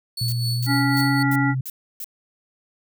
40% pulse tone with tremolo, 4435 Hz, C#8, in tune, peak -24 dBFS, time 0.17-1.23 s, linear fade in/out 5 ms, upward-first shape sine, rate 3.9 Hz, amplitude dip 60%
sine tone with pitch glide, 119.3 to 130.85 Hz, A#2 to C3, +41 to 0 cents, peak -21 dBFS, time 0.21-1.61 s, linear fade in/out 5 ms, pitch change +159 cents, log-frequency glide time 0.5-1.07 s
violet noise bursts, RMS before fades -32 dBFS, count 6, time 0.28-2.044 s, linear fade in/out 2 ms, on 44 ms, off 300 ms
harmonic tone, 279.4 Hz, C#4, 14 cents sharp, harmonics 1 / 3 / 5 / 7, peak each -20 / -27 / -27 / -26 dBFS, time 0.66-1.55 s, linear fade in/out 50 ms
effects none

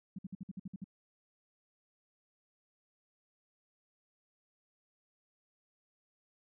sine tone bursts, 190 Hz, F#3, 46 cents sharp, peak -39 dBFS, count 9, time 0.16-0.843 s, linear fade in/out 5 ms, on 27 ms, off 55 ms, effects none

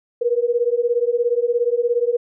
sine beating tone pair, 470 / 487 Hz, A#4 / B4, +14 / -24 cents, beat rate 17 Hz, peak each -19 dBFS, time 0.21-2.17 s, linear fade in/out 10 ms, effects none

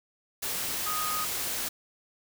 sine tone in noise, 1244.5 Hz, D#6, in tune, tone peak -31 dBFS, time 0.86-1.25 s, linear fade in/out 10 ms, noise white, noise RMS -32 dBFS, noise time 0.42-1.69 s, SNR -2 dB, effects none

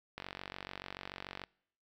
click train, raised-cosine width 0.3 ms, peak -25 dBFS, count 60, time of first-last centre 0.18-1.438 s, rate 46.9 Hz, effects noise-tail reverb RT60 0.7 s tail -26 dB re dry

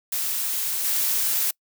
blue noise with level steps, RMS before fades -26 / -23 dBFS, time 0.12-1.51 s, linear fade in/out 5 ms, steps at 0.84 s, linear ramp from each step 20 ms, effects noise-tail reverb RT60 0.1 s tail -26 dB re dry

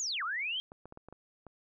sine linear two-way sweep, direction down then up, 7050 to 1129 to 3250 Hz, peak -32 dBFS, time 0-0.6 s, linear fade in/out 0 ms, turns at 0.23 s
clicks, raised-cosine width 1 ms, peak -34 dBFS, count 7, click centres 0.719 / 0.856 / 0.924 / 0.974 / 1.086 / 1.126 / 1.467 s
effects none

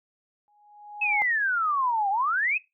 sine tone with exponential growth, 831 Hz, G#5, 1 cent sharp, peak -23 dBFS, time 0.48-1.22 s, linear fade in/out 0 ms, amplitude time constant 160 ms
sine exponential two-way sweep, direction down then up, 2629 to 769 to 2629 Hz, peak -22 dBFS, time 1.01-2.58 s, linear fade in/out 10 ms, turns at 2.1 s
effects noise-tail reverb RT60 0.2 s tail -19 dB re dry

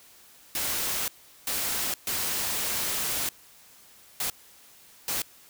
white noise bursts at uneven times, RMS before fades -29 dBFS, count 5, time 0.55-1.08 / 1.47-1.94 / 2.07-3.29 / 4.2-4.3 / 5.08-5.22 s, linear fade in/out 2 ms, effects white hiss -54 dBFS RMS until 5.49 s

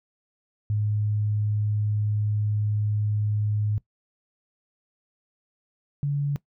sine tone pair in turn, 105.2 / 142.88 Hz, G#2 / D3, +23 / -47 cents, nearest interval perfect fourth, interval 530 cents, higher second, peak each -22 dBFS, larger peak neither, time 0.7-3.78 / 6.03-6.36 s, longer first, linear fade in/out 0 ms, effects noise-tail reverb RT60 0.1 s tail -19 dB re dry

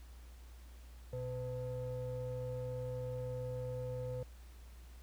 triangle ring-modulated tone, 190.8 Hz, G3, 47 cents flat, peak -33 dBFS, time 1.13-4.23 s, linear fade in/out 2 ms, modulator 314 Hz, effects added 60 Hz sine -51 dBFS peak until 5.02 s + pink hiss -64 dBFS RMS until 5.02 s

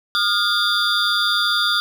triangle tone cluster, 1222 / 1415 / 3466 / 3669 / 4751 Hz, D#6 / F6 / A7 / A#7 / D8, -32 / +22 / -27 / -28 / +19 cents, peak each -23 / -19 / -21 / -22 / -23 dBFS, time 0.15-1.8 s, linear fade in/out 0 ms, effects 8-bit

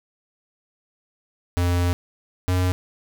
square tone pair in turn, 88 / 91.05 Hz, F2 / F#2, +14 / -27 cents, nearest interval minor second, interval 59 cents, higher second, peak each -19 dBFS, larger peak neither, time 1.57-1.93 / 2.48-2.72 s, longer first, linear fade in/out 0 ms, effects none

